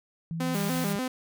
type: tone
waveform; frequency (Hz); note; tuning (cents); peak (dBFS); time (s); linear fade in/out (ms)
sine; 164.81; E3; 0; -30; 0.31-0.96; 0
type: tone with vibrato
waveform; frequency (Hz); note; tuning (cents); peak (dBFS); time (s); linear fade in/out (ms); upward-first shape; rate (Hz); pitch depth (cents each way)
sawtooth; 226.9; A#3; -47; -24; 0.4-1.08; 5; square; 3.4; 210
type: noise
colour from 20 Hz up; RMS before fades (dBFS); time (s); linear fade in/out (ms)
white; -38; 0.53-0.94; 20
effects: none